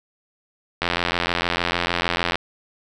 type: click train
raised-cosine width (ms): 0.3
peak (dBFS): -4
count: 134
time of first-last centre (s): 0.82-2.356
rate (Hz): 86.6
effects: none